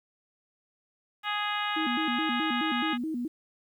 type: harmonic tone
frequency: 415.3 Hz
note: G#4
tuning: in tune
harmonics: 2 / 3 / 4 / 5 / 6 / 7 / 8 / 9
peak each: -34 / -33 / -35 / -37 / -40 / -36 / -43 / -41 dBFS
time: 1.23-2.98 s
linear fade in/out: 50 ms
type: tone with vibrato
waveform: sine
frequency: 277.2 Hz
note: C#4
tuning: in tune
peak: -29 dBFS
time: 1.76-3.28 s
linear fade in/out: 10 ms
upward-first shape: square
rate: 4.7 Hz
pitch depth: 230 cents each way
effects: 10-bit